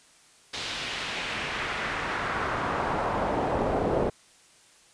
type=noise with band-pass filter sweep; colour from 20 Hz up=brown; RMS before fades=-29 dBFS; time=0.53-4.1 s; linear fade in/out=10 ms; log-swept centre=4000 to 510 Hz; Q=1.4; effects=white hiss -57 dBFS RMS until 4.93 s + resampled to 22050 Hz